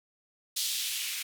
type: noise with band-pass filter sweep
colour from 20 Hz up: violet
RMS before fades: -33 dBFS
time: 0.56-1.23 s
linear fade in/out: 10 ms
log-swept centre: 3900 to 2300 Hz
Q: 2
effects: none